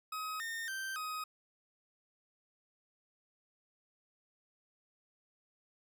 40% pulse tone with pitch steps, 1267 / 1827 / 1562 / 1257 Hz, D#6 / A#6 / G6 / D#6, +31 / -35 / -7 / +17 cents, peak -37 dBFS, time 0.12-1.24 s, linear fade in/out 5 ms, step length 280 ms, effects none

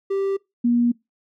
triangle / sine tone pair in turn, 391.6 / 239.1 Hz, G4 / A#3, -2 / +44 cents, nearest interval major sixth, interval 854 cents, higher first, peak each -18 / -15 dBFS, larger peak second, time 0.1-0.37 / 0.64-0.92 s, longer second, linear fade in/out 10 ms, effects noise-tail reverb RT60 0.2 s tail -23 dB re dry

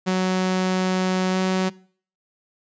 sawtooth tone with pitch glide, 185.7 to 187.1 Hz, F#3 to F#3, +7 to +20 cents, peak -15 dBFS, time 0.06-1.7 s, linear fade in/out 20 ms, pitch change +13 cents, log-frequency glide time 1.31-1.37 s, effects noise-tail reverb RT60 0.5 s tail -22 dB re dry + resampled to 16000 Hz

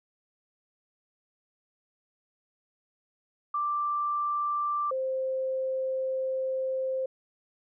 sine tone pair in turn, 1177 / 524.3 Hz, D6 / C5, +3 / +3 cents, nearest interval octave + major second, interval 1400 cents, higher first, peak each -26 / -27 dBFS, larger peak first, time 3.54-4.91 / 4.91-7.06 s, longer second, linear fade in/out 5 ms, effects none

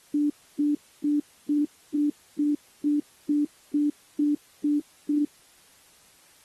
sine tone bursts, 293.9 Hz, D4, 1 cent sharp, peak -20 dBFS, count 12, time 0.14-5.25 s, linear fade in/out 5 ms, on 160 ms, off 290 ms, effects white hiss -57 dBFS RMS until 6.44 s + AAC 32 kbps

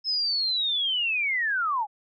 sine linear sweep, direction down, 5200 to 789 Hz, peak -23 dBFS, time 0.04-1.87 s, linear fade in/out 50 ms, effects none

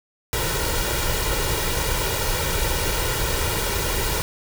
pink noise with comb filter, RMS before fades -23 dBFS, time 0.33-4.22 s, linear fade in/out 0 ms, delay 2.1 ms, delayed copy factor +0.65, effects none

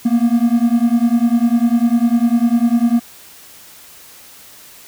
triangle beating tone pair, 230.7 / 240.7 Hz, A#3 / B3, -18 / -44 cents, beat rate 10 Hz, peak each -12 dBFS, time 0.05-3 s, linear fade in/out 10 ms, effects white hiss -41 dBFS RMS until 4.87 s

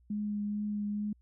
sine tone with vibrato, 207.7 Hz, G#3, in tune, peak -31 dBFS, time 0.1-1.13 s, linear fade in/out 5 ms, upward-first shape triangle, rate 2.3 Hz, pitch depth 15 cents each way, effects added 60 Hz sine -61 dBFS peak until 1.21 s

